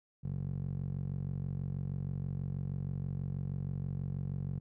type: tone with band-pass filter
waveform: 15% pulse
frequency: 46.25 Hz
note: F#1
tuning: in tune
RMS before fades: -37 dBFS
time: 0.23-4.6 s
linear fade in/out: 20 ms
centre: 140 Hz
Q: 2.1
effects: none